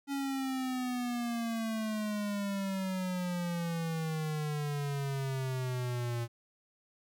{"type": "exponential sweep", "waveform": "square", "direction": "down", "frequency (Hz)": [280.5, 116.9], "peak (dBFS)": -33, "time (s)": [0.07, 6.28], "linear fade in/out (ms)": 50, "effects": []}